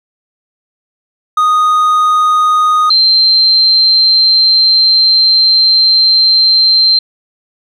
triangle / sine tone pair in turn, 1241 / 4135 Hz, D#6 / C8, -5 / -21 cents, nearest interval octave + major sixth, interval 2084 cents, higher second, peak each -5 dBFS, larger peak neither, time 1.37-2.9 / 2.9-6.99 s, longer second, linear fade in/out 5 ms, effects none

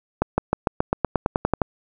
accelerating click train, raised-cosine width 1 ms, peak -4 dBFS, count 13, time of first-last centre 0.22-1.618 s, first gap 160 ms, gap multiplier 0.94, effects none

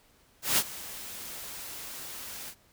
white noise with ADSR envelope, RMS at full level -23 dBFS, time 0.42-2.55 s, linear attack 160 ms, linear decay 49 ms, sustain -18 dB, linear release 65 ms, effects pink hiss -63 dBFS RMS until 2.72 s

